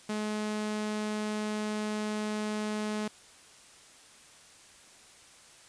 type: tone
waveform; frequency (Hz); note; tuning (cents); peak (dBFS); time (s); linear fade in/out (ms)
sawtooth; 212.5; G#3; +40; -27; 0.09-3.08; 5
effects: white hiss -55 dBFS RMS until 5.68 s + resampled to 22050 Hz